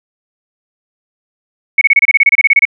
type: tone bursts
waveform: sine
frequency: 2217 Hz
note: C#7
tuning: in tune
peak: -3 dBFS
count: 15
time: 1.78-2.653 s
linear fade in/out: 5 ms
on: 33 ms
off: 27 ms
effects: none